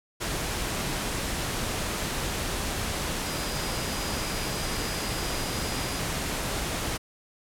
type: tone in noise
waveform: sine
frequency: 4923 Hz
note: D#8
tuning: 19 cents flat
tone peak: -40 dBFS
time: 3.25-6 s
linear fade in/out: 20 ms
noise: pink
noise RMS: -30 dBFS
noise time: 0.2-6.98 s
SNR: -13 dB
effects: low-pass 12000 Hz 12 dB/octave